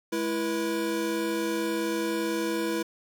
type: tone cluster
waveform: square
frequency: 212.8 / 331 / 483.6 Hz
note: G#3 / E4 / B4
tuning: +42 / +7 / -36 cents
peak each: -36 / -29 / -33 dBFS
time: 0.12-2.83 s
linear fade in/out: 10 ms
effects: 9-bit